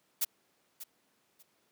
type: noise with echo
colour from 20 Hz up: blue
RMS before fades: -29 dBFS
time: 0.21-0.25 s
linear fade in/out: 10 ms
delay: 590 ms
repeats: 2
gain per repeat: -14 dB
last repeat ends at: 1.43 s
effects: pink hiss -72 dBFS RMS until 1.71 s + high-pass 200 Hz 12 dB/octave